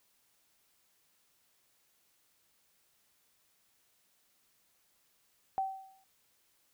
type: tone with exponential decay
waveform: sine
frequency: 770 Hz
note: G5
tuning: 31 cents flat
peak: -27 dBFS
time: 5.58-6.04 s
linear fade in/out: 0 ms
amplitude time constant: 98 ms
effects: white hiss -72 dBFS RMS until 6.73 s